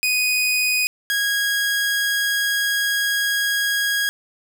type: tone pair in turn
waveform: sawtooth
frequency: 2489 / 1645 Hz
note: D#7 / G#6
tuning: 0 / -17 cents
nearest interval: perfect fifth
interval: 717 cents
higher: first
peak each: -14 / -15 dBFS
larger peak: first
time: 0.03-0.87 / 1.1-4.09 s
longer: second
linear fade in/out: 0 ms
effects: none